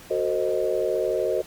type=chord; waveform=sine; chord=F# diminished seventh; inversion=none; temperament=equal with one note detuned; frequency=370 / 449.8 / 523.3 / 622.3 Hz; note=F#4 / A4 / C5 / Eb5; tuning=0 / +38 / 0 / 0 cents; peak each=-27 dBFS; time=0.1-1.42 s; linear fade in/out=10 ms; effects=pink hiss -46 dBFS RMS until 1.46 s + Opus 48 kbps